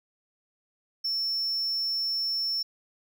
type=tone; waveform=triangle; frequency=5400 Hz; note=E8; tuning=41 cents sharp; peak=-25 dBFS; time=1.04-2.63 s; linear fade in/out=10 ms; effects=none